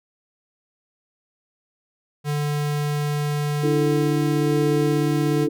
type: tone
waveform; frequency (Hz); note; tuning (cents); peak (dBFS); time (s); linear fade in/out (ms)
square; 147.2; D3; +4; -22; 2.24-5.48; 50
type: chord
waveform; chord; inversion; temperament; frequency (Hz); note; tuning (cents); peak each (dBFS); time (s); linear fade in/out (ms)
sine; D suspended second; none; just; 293.7 / 330.4 / 440.5; D4 / E4 / A4; 0 / +4 / +2; -24; 3.63-5.49; 10
effects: none